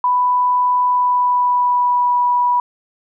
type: tone with pitch glide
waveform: sine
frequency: 992 to 978.3 Hz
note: B5 to B5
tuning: +7 to -17 cents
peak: -12 dBFS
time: 0.04-2.6 s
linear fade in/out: 2 ms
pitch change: -24 cents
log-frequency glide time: 0.87-2.15 s
effects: none